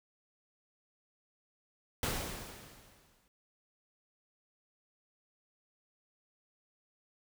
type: noise with exponential decay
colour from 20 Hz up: pink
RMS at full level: -33 dBFS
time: 2.03-3.28 s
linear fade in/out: 1 ms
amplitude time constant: 270 ms
effects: none